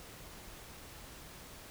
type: silence
effects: pink hiss -51 dBFS RMS until 1.7 s